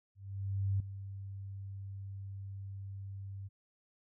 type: tone with ADSR envelope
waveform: sine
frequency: 98 Hz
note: G2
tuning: in tune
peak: -28 dBFS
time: 0.15-3.49 s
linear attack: 650 ms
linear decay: 3 ms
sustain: -13 dB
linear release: 24 ms
effects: none